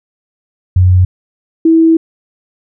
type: tone pair in turn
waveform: sine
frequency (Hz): 91.4 / 325.7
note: F#2 / E4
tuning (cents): -21 / -21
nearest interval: octave + minor seventh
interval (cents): 2200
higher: second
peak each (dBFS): -4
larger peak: neither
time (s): 0.76-1.05 / 1.65-1.97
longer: second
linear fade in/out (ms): 5
effects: none